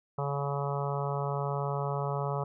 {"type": "harmonic tone", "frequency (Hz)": 141.2, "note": "C#3", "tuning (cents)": 32, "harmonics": [1, 3, 4, 5, 6, 7, 8, 9], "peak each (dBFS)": [-32, -37, -38, -39, -40, -40, -41, -42], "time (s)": [0.18, 2.44], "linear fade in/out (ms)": 5, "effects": []}